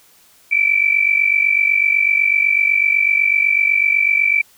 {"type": "tone pair together", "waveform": "sine", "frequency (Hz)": [2301, 2349], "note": ["D7", "D7"], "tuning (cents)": [-36, 0], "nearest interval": "unison", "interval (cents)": 36, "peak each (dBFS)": -15, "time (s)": [0.51, 4.42], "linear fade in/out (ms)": 10, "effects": ["white hiss -51 dBFS RMS until 4.57 s"]}